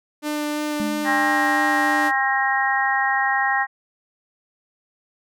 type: tone with vibrato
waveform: sawtooth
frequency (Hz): 298.7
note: D4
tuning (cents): +29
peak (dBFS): -19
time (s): 0.22-2.12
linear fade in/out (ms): 50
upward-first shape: sine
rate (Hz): 3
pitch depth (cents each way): 8
type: tone with exponential decay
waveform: sine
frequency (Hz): 212.6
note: G#3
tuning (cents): +41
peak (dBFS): -22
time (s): 0.8-1.72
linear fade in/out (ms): 0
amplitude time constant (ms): 200
type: harmonic tone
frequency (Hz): 267.9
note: C4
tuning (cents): +41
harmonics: 3 / 4 / 5 / 6 / 7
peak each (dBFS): -22 / -26 / -32 / -27 / -21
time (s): 1.04-3.67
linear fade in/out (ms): 50
effects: none